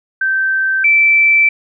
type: tone pair in turn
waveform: sine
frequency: 1554 / 2328 Hz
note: G6 / D7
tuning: -16 / -16 cents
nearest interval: perfect fifth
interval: 700 cents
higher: second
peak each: -12 / -7 dBFS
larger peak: second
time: 0.21-0.84 / 0.84-1.49 s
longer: second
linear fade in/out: 5 ms
effects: none

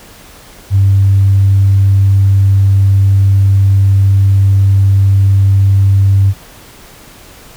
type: tone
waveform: sine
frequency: 98 Hz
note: G2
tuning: in tune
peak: -4 dBFS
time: 0.7-6.34 s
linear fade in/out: 50 ms
effects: tanh soft clip ceiling 0 dBFS + pink hiss -37 dBFS RMS until 7.56 s

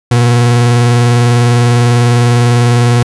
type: tone with vibrato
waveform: 40% pulse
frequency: 120.2 Hz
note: B2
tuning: 46 cents flat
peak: -5 dBFS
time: 0.11-3.03 s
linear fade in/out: 5 ms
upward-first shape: square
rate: 20 Hz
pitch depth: 30 cents each way
effects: resampled to 24000 Hz

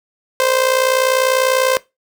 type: tone with amplitude modulation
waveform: sawtooth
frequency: 520 Hz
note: C5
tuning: 11 cents flat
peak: -6 dBFS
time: 0.4-1.77 s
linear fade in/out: 0 ms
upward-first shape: sine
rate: 60.1 Hz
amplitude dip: 70%
effects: noise-tail reverb RT60 0.2 s tail -19 dB re dry

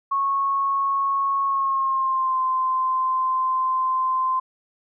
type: tone with pitch glide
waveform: sine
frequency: 1100 to 1038.3 Hz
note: C#6 to C6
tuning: -14 to -14 cents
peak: -19 dBFS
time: 0.11-4.4 s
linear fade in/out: 10 ms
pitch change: -100 cents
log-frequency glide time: 1.45-2.4 s
effects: none

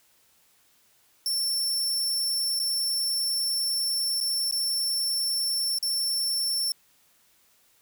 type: tone with dropouts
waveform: sawtooth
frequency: 5410 Hz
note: E8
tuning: 44 cents sharp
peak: -22 dBFS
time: 1.26-6.72 s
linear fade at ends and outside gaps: 1 ms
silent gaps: 2.592-2.598 / 4.203-4.21 / 4.511-4.524 / 5.786-5.827 s
effects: white hiss -63 dBFS RMS until 7.81 s

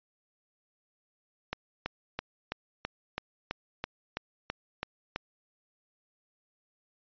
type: click train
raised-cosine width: 0.3 ms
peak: -16 dBFS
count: 12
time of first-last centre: 1.53-5.16 s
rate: 3.03 Hz
effects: resampled to 11025 Hz

